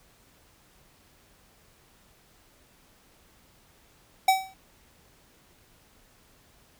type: tone with exponential decay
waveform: square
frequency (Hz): 763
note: G5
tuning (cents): -47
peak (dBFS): -15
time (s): 4.28-4.54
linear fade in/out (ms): 5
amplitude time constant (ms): 56
effects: pink hiss -60 dBFS RMS until 6.79 s